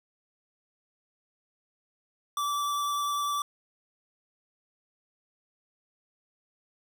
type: tone with vibrato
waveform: square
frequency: 1160 Hz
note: D6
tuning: 22 cents flat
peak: -28 dBFS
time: 2.37-3.42 s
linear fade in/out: 2 ms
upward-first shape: sine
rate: 10 Hz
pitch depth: 10 cents each way
effects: none